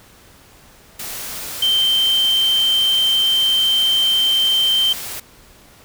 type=tone in noise; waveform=sine; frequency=3123 Hz; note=G7; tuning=7 cents flat; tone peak=-13 dBFS; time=1.62-4.93 s; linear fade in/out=5 ms; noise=white; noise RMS=-29 dBFS; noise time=0.99-5.2 s; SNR=+13 dB; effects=pink hiss -47 dBFS RMS until 5.84 s

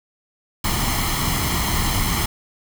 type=noise with comb filter; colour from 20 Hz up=pink; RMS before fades=-21 dBFS; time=0.64-2.26 s; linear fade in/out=5 ms; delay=0.96 ms; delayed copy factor=+0.65; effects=none

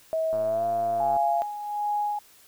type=tone with pitch glide; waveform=sine; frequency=643 to 689.2 Hz; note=E5 to F5; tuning=-43 to -23 cents; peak=-23 dBFS; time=0.13-1.42 s; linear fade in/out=0 ms; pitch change=+120 cents; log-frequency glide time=0.44-0.65 s
type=click train; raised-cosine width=1 ms; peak=-26 dBFS; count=93; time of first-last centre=0.33-1.166 s; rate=110 Hz
type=tone with tremolo; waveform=sine; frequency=830.6 Hz; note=G#5; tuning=in tune; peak=-23 dBFS; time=1-2.19 s; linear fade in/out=5 ms; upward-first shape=sine; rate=1.3 Hz; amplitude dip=65%
effects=white hiss -55 dBFS RMS until 2.47 s

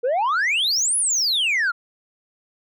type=exponential two-way sweep; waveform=sine; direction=up then down; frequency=460.8 to 10548 to 1343 Hz; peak=-15 dBFS; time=0.03-1.72 s; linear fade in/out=20 ms; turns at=0.97 s; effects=tanh soft clip ceiling -17 dBFS

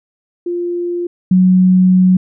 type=tone pair in turn; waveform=sine; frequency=349.2 / 184.46 Hz; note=F4 / F#3; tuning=0 / -5 cents; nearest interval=major seventh; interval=1105 cents; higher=first; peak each=-16 / -6 dBFS; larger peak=second; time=0.46-1.07 / 1.31-2.17 s; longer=second; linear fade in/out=5 ms; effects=none

